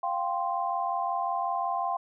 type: chord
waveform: sine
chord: F suspended second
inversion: none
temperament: equal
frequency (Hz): 698.5 / 784 / 1046.5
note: F5 / G5 / C6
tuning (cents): 0 / 0 / 0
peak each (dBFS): -31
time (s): 0.03-1.97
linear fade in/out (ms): 5
effects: none